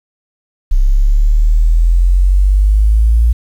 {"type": "exponential sweep", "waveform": "sine", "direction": "up", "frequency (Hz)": [32.7, 58.27], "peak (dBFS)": -6, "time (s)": [0.71, 3.33], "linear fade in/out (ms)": 10, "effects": ["7-bit"]}